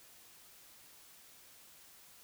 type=silence; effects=white hiss -59 dBFS RMS until 2.23 s